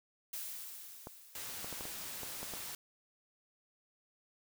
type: noise with exponential decay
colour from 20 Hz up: blue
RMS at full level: -41 dBFS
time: 0.33-2.63 s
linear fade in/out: 5 ms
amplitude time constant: 500 ms
type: clicks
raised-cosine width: 1 ms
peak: -30 dBFS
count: 8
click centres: 1.071 / 1.645 / 1.727 / 1.809 / 1.854 / 2.233 / 2.43 / 2.537 s
type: noise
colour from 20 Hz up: white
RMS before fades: -44 dBFS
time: 1.35-2.75 s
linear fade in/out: 2 ms
effects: none